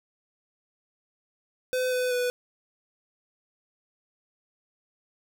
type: tone with pitch steps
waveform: square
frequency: 508 / 502 / 493.8 Hz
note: B4 / B4 / B4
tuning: +49 / +28 / 0 cents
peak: -25 dBFS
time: 1.73-2.3 s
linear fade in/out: 0 ms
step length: 190 ms
effects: none